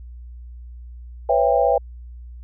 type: chord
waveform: sine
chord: C# half-diminished seventh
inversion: third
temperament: just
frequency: 498.9 / 554.4 / 665.2 / 798.3 Hz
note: B4 / C#5 / E5 / G5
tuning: +17 / 0 / +16 / +31 cents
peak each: -20 dBFS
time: 1.29-1.78 s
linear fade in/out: 5 ms
effects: added 60 Hz sine -35 dBFS peak until 2.43 s